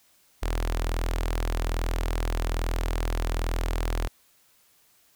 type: tone with notch filter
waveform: sawtooth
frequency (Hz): 41.2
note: E1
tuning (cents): 0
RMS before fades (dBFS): -27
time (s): 0.42-4.08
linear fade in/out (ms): 10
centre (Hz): 160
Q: 0.61
effects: white hiss -62 dBFS RMS until 5.15 s